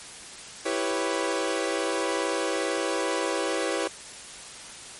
sawtooth chord, C# half-diminished seventh, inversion first, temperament equal, 329.6 / 392 / 493.9 / 554.4 Hz, E4 / G4 / B4 / C#5, 0 / 0 / 0 / 0 cents, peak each -27 dBFS, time 0.65-3.88 s, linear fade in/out 10 ms, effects white hiss -42 dBFS RMS until 4.99 s + MP3 48 kbps

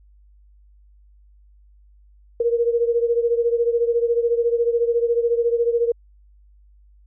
sine beating tone pair, 466.8 / 480.8 Hz, A#4 / B4, +2 / -46 cents, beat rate 14 Hz, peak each -18 / -22 dBFS, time 2.4-5.92 s, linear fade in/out 5 ms, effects added 50 Hz sine -49 dBFS peak until 7.06 s

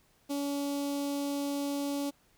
sawtooth tone with notch filter, 283.4 Hz, C#4, 38 cents sharp, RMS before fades -33 dBFS, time 0.29-2.11 s, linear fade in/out 20 ms, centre 1700 Hz, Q 0.62, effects pink hiss -67 dBFS RMS until 2.37 s

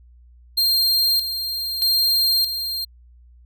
45% pulse tone with tremolo, 4194 Hz, C8, 3 cents sharp, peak -15 dBFS, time 0.57-2.85 s, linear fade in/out 10 ms, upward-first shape square, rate 0.8 Hz, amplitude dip 60%, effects added 60 Hz sine -46 dBFS peak until 3.45 s

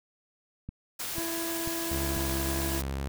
click train, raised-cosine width 5 ms, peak -25 dBFS, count 4, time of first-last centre 0.69-2.168 s, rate 2.03 Hz
white noise, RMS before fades -35 dBFS, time 0.99-2.82 s, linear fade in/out 10 ms
harmonic tone, 332.9 Hz, E4, 17 cents sharp, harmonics 1 / 2 / 3 / 5, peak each -34 / -41 / -44 / -45 dBFS, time 1.14-2.83 s, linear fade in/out 50 ms
sawtooth tone with vibrato, 68.4 Hz, C#2, 23 cents flat, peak -27 dBFS, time 1.91-3.08 s, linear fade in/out 0 ms, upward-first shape sine, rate 1.8 Hz, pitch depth 18 cents each way
effects none

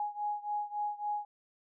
sine beating tone pair, 830.6 / 834.2 Hz, G#5 / G#5, 0 / +7 cents, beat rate 3.6 Hz, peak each -35 / -37 dBFS, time 0-1.25 s, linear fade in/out 2 ms, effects none

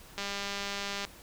click train, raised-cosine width 0.2 ms, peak -18 dBFS, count 175, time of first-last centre 0.18-1.05 s, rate 200 Hz, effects pink hiss -52 dBFS RMS until 1.22 s

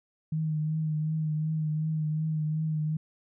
sine tone with vibrato, 155.56 Hz, D#3, in tune, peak -26 dBFS, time 0.32-2.97 s, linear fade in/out 5 ms, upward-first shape triangle, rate 2.7 Hz, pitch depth 34 cents each way, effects none

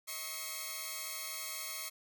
5% pulse tone cluster, 638 / 1094 / 1287 / 2115 / 2257 Hz, D#5 / C#6 / E6 / C7 / C#7, +43 / -23 / -42 / +18 / +31 cents, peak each -37 / -33 / -40 / -33 / -37 dBFS, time 0.07-1.9 s, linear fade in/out 20 ms, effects none

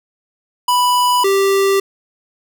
square tone pair in turn, 987.8 / 392 Hz, B5 / G4, 0 / 0 cents, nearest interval octave + major third, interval 1600 cents, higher first, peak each -12 dBFS, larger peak neither, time 0.68-1.24 / 1.24-1.8 s, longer neither, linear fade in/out 5 ms, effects none

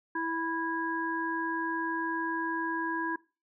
harmonic tone, 328.8 Hz, E4, 4 cents flat, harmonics 1 / 3 / 5, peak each -34 / -34 / -34 dBFS, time 0.15-3.16 s, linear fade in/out 5 ms, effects noise-tail reverb RT60 0.3 s tail -20 dB re dry

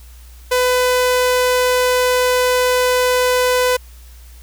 sawtooth tone, 501 Hz, B4, 25 cents sharp, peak -9 dBFS, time 0.51-3.77 s, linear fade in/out 10 ms, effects added 60 Hz sine -37 dBFS peak until 4.42 s + white hiss -48 dBFS RMS until 4.42 s

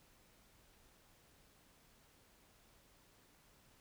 silence, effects pink hiss -68 dBFS RMS until 3.8 s

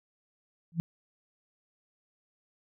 sine tone with exponential growth, 166.7 Hz, E3, 20 cents sharp, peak -21 dBFS, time 0.72-0.8 s, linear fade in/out 0 ms, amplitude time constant 17 ms, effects none

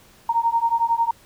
sine beating tone pair, 920 / 931 Hz, A#5 / A#5, -23 / -2 cents, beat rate 11 Hz, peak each -21 / -20 dBFS, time 0.29-1.11 s, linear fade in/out 5 ms, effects pink hiss -52 dBFS RMS until 1.25 s

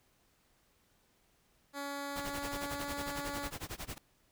10% pulse tone with pitch glide, 282.2 to 284.5 Hz, C#4 to C#4, +31 to +45 cents, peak -30 dBFS, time 1.73-3.51 s, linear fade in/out 50 ms, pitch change +14 cents, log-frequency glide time 2.09-2.88 s
pink noise with tremolo, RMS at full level -40 dBFS, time 2.16-3.98 s, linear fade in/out 0 ms, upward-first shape sine, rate 11 Hz, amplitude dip 95%
effects pink hiss -71 dBFS RMS until 4.31 s

